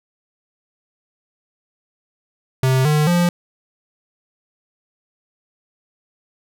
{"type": "tone with pitch steps", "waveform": "square", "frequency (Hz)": [130.81, 151.13, 174.61], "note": ["C3", "D3", "F3"], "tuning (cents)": [0, 50, 0], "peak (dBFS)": -14, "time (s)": [2.63, 3.29], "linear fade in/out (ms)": 2, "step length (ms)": 220, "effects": []}